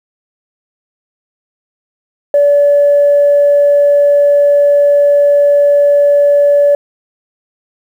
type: tone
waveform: sine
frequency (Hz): 575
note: D5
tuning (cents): -37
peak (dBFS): -4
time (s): 2.34-6.75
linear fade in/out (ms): 2
effects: tanh soft clip ceiling -1 dBFS + 7-bit